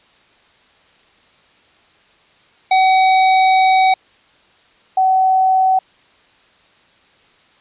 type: tone pair in turn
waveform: square / sine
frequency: 756 / 756 Hz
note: F#5 / F#5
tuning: +37 / +37 cents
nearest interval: unison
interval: 0 cents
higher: neither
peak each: -10 dBFS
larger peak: neither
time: 2.71-3.94 / 4.97-5.79 s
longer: first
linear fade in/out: 5 ms
effects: white hiss -52 dBFS RMS until 7.6 s + resampled to 8000 Hz